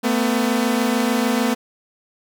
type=tone pair together; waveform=sawtooth; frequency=224.4 / 251.1 Hz; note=A3 / B3; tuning=+34 / +29 cents; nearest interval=major second; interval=195 cents; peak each=-16 / -16 dBFS; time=0.03-1.55 s; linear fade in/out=20 ms; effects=none